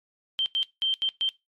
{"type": "tone bursts at uneven times", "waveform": "sine", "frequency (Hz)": 3136, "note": "G7", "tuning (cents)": 0, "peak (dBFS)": -22, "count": 5, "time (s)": [[0.39, 0.46], [0.55, 0.63], [0.82, 0.94], [1.02, 1.09], [1.21, 1.29]], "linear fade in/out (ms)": 0, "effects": ["noise-tail reverb RT60 0.2 s tail -20 dB re dry", "MP3 64 kbps"]}